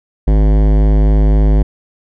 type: tone with hard clipping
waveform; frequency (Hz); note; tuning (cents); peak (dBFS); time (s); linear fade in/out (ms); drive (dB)
sine; 51.91; G#1; 0; -9; 0.27-1.63; 10; 18
effects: none